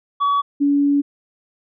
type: tone pair in turn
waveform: triangle / sine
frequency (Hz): 1134 / 284.7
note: C#6 / C#4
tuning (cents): +39 / +46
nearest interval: 2 octaves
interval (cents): 2393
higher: first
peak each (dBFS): -13 / -13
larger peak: neither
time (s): 0.2-0.42 / 0.6-1.02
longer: second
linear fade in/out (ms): 20
effects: resampled to 11025 Hz